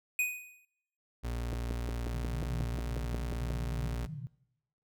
square tone with exponential decay, 2489 Hz, D#7, in tune, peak -26 dBFS, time 0.19-0.65 s, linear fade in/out 2 ms, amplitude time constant 100 ms
35% pulse tone, 59 Hz, A#1, 22 cents sharp, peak -32 dBFS, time 1.23-4.07 s, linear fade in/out 20 ms
click train, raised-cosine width 2 ms, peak -25 dBFS, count 12, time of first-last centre 1.53-3.505 s, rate 5.57 Hz
white band-pass noise, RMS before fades -42 dBFS, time 2.13-4.27 s, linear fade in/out 0 ms, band 120 to 170 Hz, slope 96 dB/octave
effects noise-tail reverb RT60 0.8 s tail -21 dB re dry

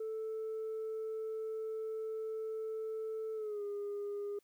sine tone with pitch glide, 440 to 408.2 Hz, A4 to G#4, 0 to -30 cents, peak -35 dBFS, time 0-4.39 s, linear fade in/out 5 ms, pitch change -130 cents, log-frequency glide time 3.34-3.63 s, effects tanh soft clip ceiling -35 dBFS + white hiss -75 dBFS RMS until 4.43 s

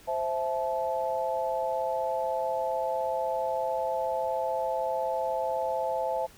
sine chord, A minor, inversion first, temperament equal with one note detuned, 523.3 / 659.3 / 866.4 Hz, C5 / E5 / A5, 0 / 0 / -27 cents, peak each -31 dBFS, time 0.07-6.27 s, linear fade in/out 20 ms, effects pink hiss -54 dBFS RMS until 6.37 s

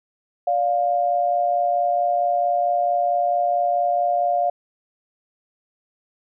sine tone pair together, 579.5 / 704 Hz, D5 / F5, -23 / +14 cents, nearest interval minor third, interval 337 cents, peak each -24 / -18 dBFS, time 0.47-4.5 s, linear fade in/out 5 ms, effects none

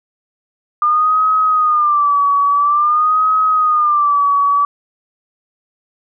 sine tone with vibrato, 1200 Hz, D6, 37 cents sharp, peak -10 dBFS, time 0.82-4.65 s, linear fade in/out 2 ms, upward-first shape sine, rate 0.49 Hz, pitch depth 99 cents each way, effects none

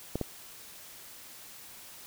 clicks, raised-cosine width 2 ms, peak -17 dBFS, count 2, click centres 0.156 / 0.213 s, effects white hiss -49 dBFS RMS until 2.06 s

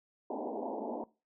pink band-pass noise, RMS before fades -38 dBFS, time 0.3-1.04 s, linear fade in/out 2 ms, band 220 to 940 Hz, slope 96 dB/octave, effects noise-tail reverb RT60 0.3 s tail -21 dB re dry

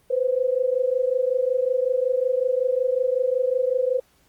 sine tone pair together, 497.9 / 523.3 Hz, B4 / C5, +14 / 0 cents, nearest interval minor second, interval 86 cents, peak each -22 dBFS, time 0.1-4 s, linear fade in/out 10 ms, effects pink hiss -61 dBFS RMS until 4.28 s + Opus 32 kbps

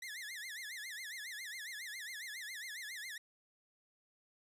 sawtooth tone with vibrato, 1886 Hz, A#6, 20 cents sharp, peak -40 dBFS, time 0.02-3.18 s, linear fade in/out 5 ms, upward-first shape sine, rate 7.3 Hz, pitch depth 210 cents each way, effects resampled to 32000 Hz

